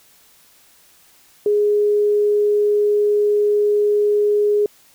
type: tone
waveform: sine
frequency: 415.3 Hz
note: G#4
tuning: in tune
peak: -13 dBFS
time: 1.46-4.66 s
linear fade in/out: 2 ms
effects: white hiss -52 dBFS RMS until 4.94 s